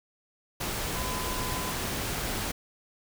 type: tone in noise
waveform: sine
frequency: 1011 Hz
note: B5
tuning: 40 cents sharp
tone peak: -37 dBFS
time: 0.95-1.72 s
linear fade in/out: 10 ms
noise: pink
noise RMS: -32 dBFS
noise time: 0.6-2.52 s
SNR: -8 dB
effects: none